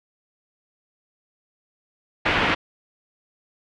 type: low-pass noise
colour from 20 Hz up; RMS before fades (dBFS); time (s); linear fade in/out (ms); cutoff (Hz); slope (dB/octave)
white; -21; 2.25-2.55; 10; 2700; 24
effects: none